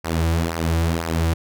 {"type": "tone with flanger", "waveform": "sawtooth", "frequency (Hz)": 82.6, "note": "E2", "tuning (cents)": 4, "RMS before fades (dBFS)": -21, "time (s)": [0.04, 1.34], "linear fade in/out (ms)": 10, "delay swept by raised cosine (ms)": [0.27, 4.67], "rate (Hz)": 2, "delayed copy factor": -0.7, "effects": []}